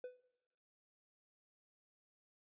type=tone with exponential decay; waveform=triangle; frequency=499.6 Hz; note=B4; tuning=20 cents sharp; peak=-39 dBFS; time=0.04-0.24 s; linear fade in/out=2 ms; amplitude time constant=42 ms; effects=noise-tail reverb RT60 1.0 s tail -21 dB re dry + resampled to 8000 Hz